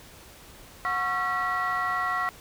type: tone cluster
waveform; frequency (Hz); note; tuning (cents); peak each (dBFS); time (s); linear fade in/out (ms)
sine; 731 / 1102 / 1356 / 1929; F#5 / C#6 / E6 / B6; -21 / -11 / +49 / -41; -31 / -28 / -29 / -29; 0.85-2.29; 0
effects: tanh soft clip ceiling -19 dBFS + pink hiss -49 dBFS RMS until 2.4 s